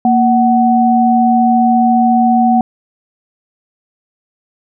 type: tone pair together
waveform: sine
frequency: 233.1 / 747.6 Hz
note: A#3 / F#5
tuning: 0 / +18 cents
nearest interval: octave + minor sixth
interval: 2018 cents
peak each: -10 dBFS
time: 0.05-2.61 s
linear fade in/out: 2 ms
effects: none